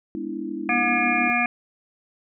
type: chord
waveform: sine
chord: E dominant seventh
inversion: first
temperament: just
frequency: 206 / 247.2 / 296.7 / 329.6 Hz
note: G#3 / B3 / D4 / E4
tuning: -14 / +2 / +18 / 0 cents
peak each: -35 / -35 / -32 / -31 dBFS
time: 0.15-1.3 s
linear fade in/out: 0 ms
type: harmonic tone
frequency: 240.7 Hz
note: B3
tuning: 44 cents flat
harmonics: 1 / 3 / 5 / 7 / 9 / 10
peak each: -27 / -25 / -29 / -28 / -27 / -23 dBFS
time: 0.69-1.46 s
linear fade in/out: 2 ms
effects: none